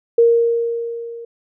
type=tone with level ramp; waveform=sine; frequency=466.2 Hz; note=A#4; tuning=in tune; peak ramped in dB=-7 to -30 dBFS; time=0.18-1.25 s; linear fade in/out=5 ms; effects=none